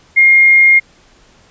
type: tone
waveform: sine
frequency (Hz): 2131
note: C7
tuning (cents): +31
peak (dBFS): -4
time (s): 0.16-0.8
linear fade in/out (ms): 20
effects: pink hiss -48 dBFS RMS until 1.5 s + resampled to 16000 Hz